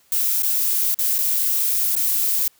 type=noise with dropouts; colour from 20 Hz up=violet; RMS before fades=-20 dBFS; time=0.12-2.48 s; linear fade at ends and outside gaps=2 ms; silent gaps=0.423-0.431 / 0.945-0.988 / 1.183-1.187 / 1.954-1.963 s; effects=white hiss -58 dBFS RMS until 2.59 s